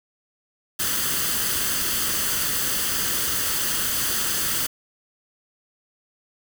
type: noise with comb filter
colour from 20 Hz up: white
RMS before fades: -24 dBFS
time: 0.79-4.67 s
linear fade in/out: 10 ms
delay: 0.64 ms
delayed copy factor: +0.55
effects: none